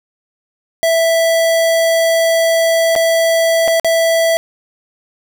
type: tone with dropouts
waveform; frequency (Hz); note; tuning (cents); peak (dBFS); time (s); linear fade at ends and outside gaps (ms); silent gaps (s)
square; 659.3; E5; 0; -11; 0.83-4.37; 0; 2.953-2.961 / 3.677-3.681 / 3.798-3.846
effects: none